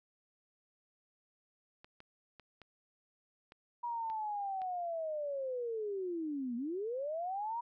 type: clicks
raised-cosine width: 0.3 ms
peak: -37 dBFS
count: 7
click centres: 1.845 / 2.004 / 2.397 / 2.617 / 3.521 / 4.1 / 4.618 s
type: linear two-way sweep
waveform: sine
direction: down then up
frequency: 963 to 230 to 963 Hz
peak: -35 dBFS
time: 3.83-7.61 s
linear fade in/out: 10 ms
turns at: 6.56 s
effects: none